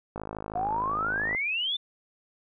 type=click train; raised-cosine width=1 ms; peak=-21 dBFS; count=64; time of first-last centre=0.16-1.349 s; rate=53 Hz
type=exponential sweep; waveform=sine; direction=up; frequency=696 to 3601 Hz; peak=-26 dBFS; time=0.55-1.77 s; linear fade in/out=10 ms
effects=none